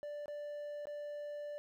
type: tone with dropouts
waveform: triangle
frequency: 587.3 Hz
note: D5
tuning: in tune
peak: -39 dBFS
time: 0.03-1.58 s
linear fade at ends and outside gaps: 0 ms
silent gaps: 0.258-0.281 / 0.855-0.87 s
effects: 13-bit